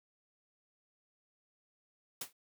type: noise with exponential decay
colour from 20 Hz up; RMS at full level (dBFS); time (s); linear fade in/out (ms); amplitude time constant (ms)
white; -35; 2.21-2.33; 5; 24
effects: high-pass 150 Hz 12 dB/octave